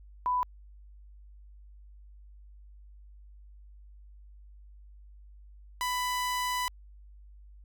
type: tone pair in turn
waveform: sine / sawtooth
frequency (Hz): 995 / 995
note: B5 / B5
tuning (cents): +13 / +13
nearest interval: unison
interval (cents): 0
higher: neither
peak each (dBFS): -25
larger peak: neither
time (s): 0.26-0.43 / 5.81-6.68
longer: second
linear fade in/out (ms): 0
effects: added 50 Hz sine -49 dBFS peak until 7.64 s